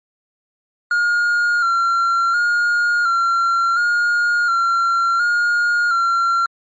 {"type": "tone with vibrato", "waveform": "triangle", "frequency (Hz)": 1396.9, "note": "F6", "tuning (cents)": 0, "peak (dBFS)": -12, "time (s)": [0.91, 6.46], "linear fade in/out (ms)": 2, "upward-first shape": "square", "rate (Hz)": 0.7, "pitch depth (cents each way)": 34, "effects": ["MP3 32 kbps"]}